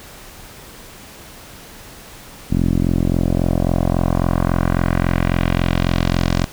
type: tone with low-pass filter sweep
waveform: 10% pulse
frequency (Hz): 43.65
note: F1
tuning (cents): 0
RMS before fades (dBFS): -17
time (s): 2.5-6.46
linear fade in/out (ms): 20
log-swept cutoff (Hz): 260 to 6100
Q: 1.4
effects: pink hiss -39 dBFS RMS until 6.52 s